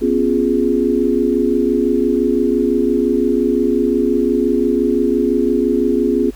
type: chord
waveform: sine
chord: C# dominant seventh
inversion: third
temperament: equal with one note detuned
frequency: 246.9 / 272.7 / 349.2 / 415.3 Hz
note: B3 / C#4 / E#4 / G#4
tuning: 0 / -28 / 0 / 0 cents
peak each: -18 dBFS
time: 0.01-6.31 s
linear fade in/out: 20 ms
effects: added 50 Hz sine -33 dBFS peak until 6.35 s + pink hiss -45 dBFS RMS until 6.35 s